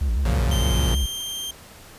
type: tone with vibrato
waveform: triangle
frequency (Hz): 62.7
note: B1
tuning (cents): +27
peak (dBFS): -17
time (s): 0.01-1.06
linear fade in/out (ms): 5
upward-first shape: square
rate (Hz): 6.4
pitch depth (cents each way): 180
type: chord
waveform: sawtooth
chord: Gb major seventh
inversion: none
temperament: equal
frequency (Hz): 92.5 / 116.54 / 138.59 / 174.61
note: Gb2 / Bb2 / Db3 / F3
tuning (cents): 0 / 0 / 0 / 0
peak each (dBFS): -25 / -24 / -25 / -27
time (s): 0.25-0.95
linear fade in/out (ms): 5
type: tone with pitch glide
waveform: sawtooth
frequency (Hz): 3127 to 3167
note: G7 to G7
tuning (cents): -5 to +17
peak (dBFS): -25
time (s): 0.51-1.51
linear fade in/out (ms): 5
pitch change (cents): +22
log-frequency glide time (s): 0.89-0.97
effects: pink hiss -45 dBFS RMS until 1.98 s + resampled to 32000 Hz